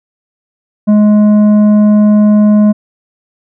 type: tone with tanh clipping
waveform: sine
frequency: 210 Hz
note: G#3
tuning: 19 cents sharp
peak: -5 dBFS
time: 0.87-2.73 s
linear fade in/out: 20 ms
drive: 8 dB
effects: none